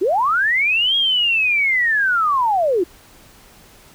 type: linear two-way sweep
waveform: sine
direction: up then down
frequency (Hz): 323.8 to 3292 to 323.8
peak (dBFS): -14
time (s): 0.01-2.84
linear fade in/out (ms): 10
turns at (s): 0.96
effects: pink hiss -47 dBFS RMS until 3.94 s